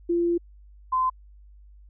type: tone pair in turn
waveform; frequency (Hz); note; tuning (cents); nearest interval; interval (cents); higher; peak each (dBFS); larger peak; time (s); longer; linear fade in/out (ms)
sine; 343.5 / 1029.3; F4 / C6; -29 / -29; octave + perfect fifth; 1900; second; -20 / -20; neither; 0.09-0.38 / 0.92-1.1; first; 10
effects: added 50 Hz sine -47 dBFS peak until 1.89 s